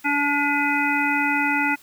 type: harmonic tone with a mistuned harmonic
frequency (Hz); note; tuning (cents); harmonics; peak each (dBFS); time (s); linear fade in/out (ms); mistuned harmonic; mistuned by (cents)
287.8; D4; -35; 1 / 3 / 5 / 7 / 9; -25 / -25 / -25 / -25 / -25; 0.04-1.76; 20; 9; -54
effects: white hiss -51 dBFS RMS until 1.82 s